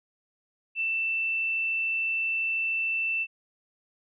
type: tone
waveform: sine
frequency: 2667 Hz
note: E7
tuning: 20 cents sharp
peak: -25 dBFS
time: 0.75-3.27 s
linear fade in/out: 50 ms
effects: none